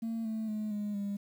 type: tone with pitch steps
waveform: sine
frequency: 226.8 / 220.2 / 213.8 / 207.6 / 201.6 Hz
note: A#3 / A3 / A3 / G#3 / G3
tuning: -47 / +2 / -49 / 0 / +49 cents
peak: -30 dBFS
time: 0.02-1.17 s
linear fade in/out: 10 ms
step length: 230 ms
effects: tanh soft clip ceiling -31 dBFS + 10-bit